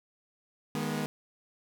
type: chord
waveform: sawtooth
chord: G# minor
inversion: second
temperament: equal with one note detuned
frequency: 155.56 / 207.7 / 242.7 Hz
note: D#3 / G#3 / B3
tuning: 0 / 0 / -30 cents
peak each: -31 dBFS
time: 0.75-1.06 s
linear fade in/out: 0 ms
effects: none